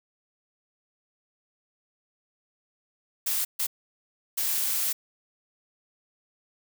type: noise bursts at uneven times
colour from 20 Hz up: blue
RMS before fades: -27 dBFS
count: 3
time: 3.26-3.45 / 3.59-3.67 / 4.37-4.93 s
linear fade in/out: 10 ms
effects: none

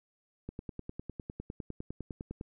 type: click train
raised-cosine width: 3 ms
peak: -26 dBFS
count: 20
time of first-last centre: 0.49-2.411 s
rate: 9.89 Hz
effects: none

